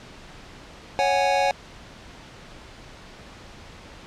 square chord, C# suspended fourth, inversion none, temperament equal with one note detuned, 554.4 / 740 / 826.8 Hz, C#5 / F#5 / G#5, 0 / 0 / -8 cents, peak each -24 dBFS, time 0.99-1.51 s, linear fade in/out 0 ms, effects pink hiss -44 dBFS RMS until 4.06 s + low-pass 5000 Hz 12 dB/octave

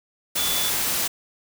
sine tone in noise, 3463 Hz, A7, 28 cents flat, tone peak -27 dBFS, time 0.37-0.7 s, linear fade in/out 10 ms, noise white, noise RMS -24 dBFS, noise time 0.35-1.08 s, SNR -6 dB, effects none

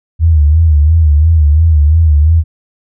sine tone with vibrato, 77.78 Hz, D#2, in tune, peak -4 dBFS, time 0.19-2.44 s, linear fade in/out 50 ms, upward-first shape sine, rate 2.9 Hz, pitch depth 110 cents each way, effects none

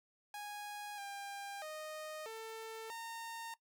sawtooth tone with pitch steps, 827 / 800 / 619 / 446.1 / 917 Hz, G#5 / G5 / D#5 / A4 / A#5, -8 / +35 / -9 / +24 / -29 cents, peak -40 dBFS, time 0.34-3.54 s, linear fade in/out 2 ms, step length 640 ms, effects noise-tail reverb RT60 0.1 s tail -18 dB re dry

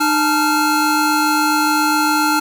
square tone cluster, 304.1 / 865 / 1383 Hz, D#4 / A5 / F6, -40 / -30 / -17 cents, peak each -19 / -19 / -18 dBFS, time 0-2.4 s, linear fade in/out 10 ms, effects none

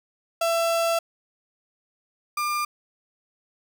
35% pulse tone pair in turn, 669 / 1197.9 Hz, E5 / D6, +25 / +34 cents, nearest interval minor seventh, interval 1009 cents, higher second, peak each -19 / -22 dBFS, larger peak first, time 0.41-0.99 / 2.37-2.65 s, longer first, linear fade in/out 5 ms, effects none

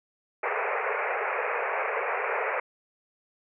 pink band-pass noise, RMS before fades -29 dBFS, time 0.43-2.6 s, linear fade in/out 5 ms, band 410 to 2500 Hz, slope 96 dB/octave, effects none

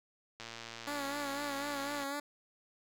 click train, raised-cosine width 0.2 ms, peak -27 dBFS, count 189, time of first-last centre 0.4-2.035 s, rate 115 Hz
10% pulse tone with vibrato, 283.5 Hz, C#4, 39 cents sharp, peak -28 dBFS, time 0.87-2.2 s, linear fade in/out 5 ms, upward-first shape sine, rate 4 Hz, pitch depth 48 cents each way
effects none

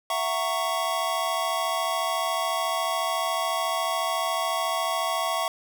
square chord, F# dominant seventh, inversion third, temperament just, 666 / 740 / 925 / 1110 Hz, E5 / F#5 / A#5 / C#6, +18 / 0 / -14 / +2 cents, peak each -30 / -33 / -34 / -29 dBFS, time 0.1-5.48 s, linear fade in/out 2 ms, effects none

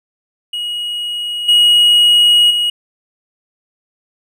triangle tone with level steps, 2897 Hz, F#7, 37 cents flat, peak -17 / -5 / -11 dBFS, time 0.53-2.7 s, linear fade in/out 5 ms, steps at 1.48 / 2.5 s, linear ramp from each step 10 ms, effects none

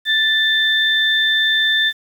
sine tone pair together, 1762 / 3559 Hz, A6 / A7, +2 / +19 cents, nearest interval octave, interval 1217 cents, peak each -16 dBFS, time 0.05-1.93 s, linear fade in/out 50 ms, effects 7-bit

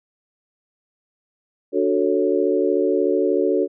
sine chord, D major seventh, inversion none, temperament equal with one note detuned, 293.7 / 370 / 443.3 / 554.4 Hz, D4 / F#4 / A4 / C#5, 0 / 0 / +13 / 0 cents, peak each -23 / -20 / -21 / -24 dBFS, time 1.72-3.68 s, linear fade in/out 50 ms, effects none

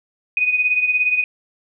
sine beating tone pair, 2489 / 2506 Hz, D#7 / D#7, 0 / +12 cents, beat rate 17 Hz, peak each -16 / -22 dBFS, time 0.37-1.24 s, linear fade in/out 2 ms, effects none

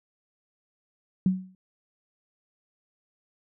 sine tone with exponential decay, 186.5 Hz, F#3, 14 cents sharp, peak -16 dBFS, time 1.26-1.55 s, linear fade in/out 2 ms, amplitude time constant 61 ms, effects none

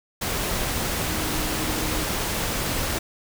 sine tone in noise, 311 Hz, D#4, 1 cent flat, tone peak -32 dBFS, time 1.09-2.04 s, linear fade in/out 10 ms, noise pink, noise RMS -26 dBFS, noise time 0.21-2.99 s, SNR -9 dB, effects none

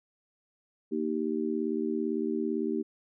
sine chord, Eb major, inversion second, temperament just, 233.3 / 311.1 / 388.9 Hz, Bb3 / Eb4 / G4, +2 / 0 / -14 cents, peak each -32 dBFS, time 0.91-2.83 s, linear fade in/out 20 ms, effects none

